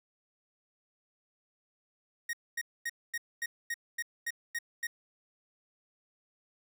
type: tone bursts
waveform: 45% pulse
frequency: 1873 Hz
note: A#6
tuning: 8 cents sharp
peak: -32 dBFS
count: 10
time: 2.29-4.87 s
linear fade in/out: 5 ms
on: 42 ms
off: 240 ms
effects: none